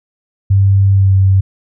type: tone with pitch glide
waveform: sine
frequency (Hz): 98 to 96.04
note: G2 to G2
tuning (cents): 0 to -35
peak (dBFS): -6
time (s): 0.5-1.41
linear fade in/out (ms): 10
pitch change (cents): -35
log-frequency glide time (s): 0.92-1.14
effects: none